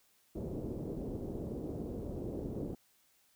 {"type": "low-pass noise", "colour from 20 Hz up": "white", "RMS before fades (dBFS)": -40, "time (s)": [0.35, 2.75], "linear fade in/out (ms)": 5, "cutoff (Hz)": 440, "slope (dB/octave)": 24, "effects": ["white hiss -70 dBFS RMS until 3.35 s"]}